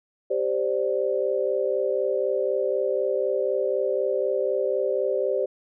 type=chord; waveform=sine; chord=G suspended fourth; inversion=none; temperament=equal; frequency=392 / 523.3 / 587.3 Hz; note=G4 / C5 / D5; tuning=0 / 0 / 0 cents; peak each=-26 / -25 / -27 dBFS; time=0.3-5.46 s; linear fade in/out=10 ms; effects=none